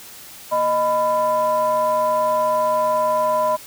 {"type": "ring-modulated tone", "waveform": "triangle", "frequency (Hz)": 189.8, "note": "F#3", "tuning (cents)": 44, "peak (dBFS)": -11, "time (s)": [0.51, 3.57], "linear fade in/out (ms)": 20, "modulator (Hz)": 809, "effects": ["white hiss -40 dBFS RMS until 3.66 s"]}